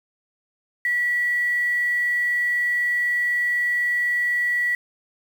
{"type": "tone with quantisation", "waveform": "sine", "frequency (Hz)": 1944, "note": "B6", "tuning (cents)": -28, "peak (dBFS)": -19, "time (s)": [0.85, 4.75], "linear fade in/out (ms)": 2, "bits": 7, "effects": []}